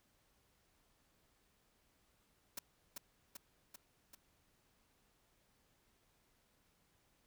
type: noise with echo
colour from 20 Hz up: white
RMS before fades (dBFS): -43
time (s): 2.57-2.59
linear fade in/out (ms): 5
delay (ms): 390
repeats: 4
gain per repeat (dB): -3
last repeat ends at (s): 4.15
effects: pink hiss -75 dBFS RMS until 7.26 s